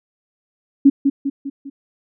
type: tone with echo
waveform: sine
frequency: 277.1 Hz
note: C#4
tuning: 1 cent flat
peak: -5 dBFS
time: 0.85-0.9 s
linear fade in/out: 10 ms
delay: 200 ms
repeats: 4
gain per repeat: -6 dB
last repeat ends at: 1.7 s
effects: none

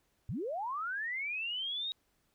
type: linear sweep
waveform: sine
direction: up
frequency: 84.5 to 3804 Hz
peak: -34 dBFS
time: 0.29-1.92 s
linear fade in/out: 0 ms
effects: pink hiss -75 dBFS RMS until 2.34 s

